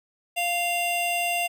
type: tone pair together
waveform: square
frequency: 698.5 / 2765 Hz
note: F5 / F7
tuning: 0 / -18 cents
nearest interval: 2 octaves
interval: 2382 cents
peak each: -27 dBFS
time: 0.36-1.48 s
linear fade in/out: 20 ms
effects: none